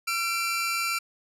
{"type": "tone pair together", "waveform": "sawtooth", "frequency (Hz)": [1357.5, 2349], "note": ["F6", "D7"], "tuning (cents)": [-50, 0], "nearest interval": "major sixth", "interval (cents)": 950, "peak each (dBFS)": [-25, -25], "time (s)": [0.07, 0.99], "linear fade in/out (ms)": 10, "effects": ["resampled to 32000 Hz"]}